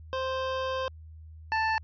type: tone pair in turn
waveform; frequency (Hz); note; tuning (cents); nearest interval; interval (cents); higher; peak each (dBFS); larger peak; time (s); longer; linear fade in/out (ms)
25% pulse; 523.3 / 882.9; C5 / A5; 0 / +6; major sixth; 906; second; -25 / -21; second; 0.13-0.88 / 1.52-1.78; first; 0
effects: added 79 Hz sine -44 dBFS peak until 1.83 s + resampled to 11025 Hz